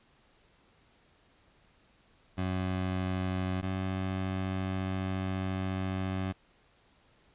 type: tone pair in turn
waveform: 20% pulse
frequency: 92.8 / 94.42 Hz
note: F#2 / F#2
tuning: +6 / +36 cents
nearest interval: unison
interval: 30 cents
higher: second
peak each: -25 / -26 dBFS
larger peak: first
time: 2.37-3.62 / 3.62-6.33 s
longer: second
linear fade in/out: 20 ms
effects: pink hiss -65 dBFS RMS until 7.34 s + resampled to 8000 Hz